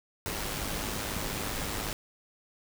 pink noise with amplitude modulation, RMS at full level -32 dBFS, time 0.26-1.93 s, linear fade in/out 0 ms, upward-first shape sine, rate 104 Hz, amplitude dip 45%, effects none

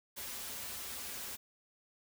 white noise with comb filter, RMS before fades -43 dBFS, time 0.16-1.37 s, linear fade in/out 20 ms, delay 6.4 ms, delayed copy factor -0.65, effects none

